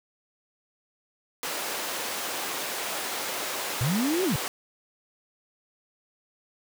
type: high-pass noise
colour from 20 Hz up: pink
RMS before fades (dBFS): -32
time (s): 1.43-4.48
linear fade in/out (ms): 0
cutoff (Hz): 460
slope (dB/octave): 12
type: linear two-way sweep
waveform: sine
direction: up then down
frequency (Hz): 110 to 392 to 110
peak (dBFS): -23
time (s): 3.81-4.36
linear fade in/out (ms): 0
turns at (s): 4.24
effects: none